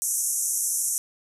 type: band-pass noise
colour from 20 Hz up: white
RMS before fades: -26 dBFS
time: 0.02-0.98 s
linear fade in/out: 0 ms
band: 5800 to 12000 Hz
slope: 96 dB/octave
effects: none